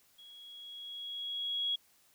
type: tone with level ramp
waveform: sine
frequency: 3322 Hz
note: G#7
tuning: in tune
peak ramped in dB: -52 to -29 dBFS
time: 0.18-1.76 s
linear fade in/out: 10 ms
effects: white hiss -67 dBFS RMS until 2.14 s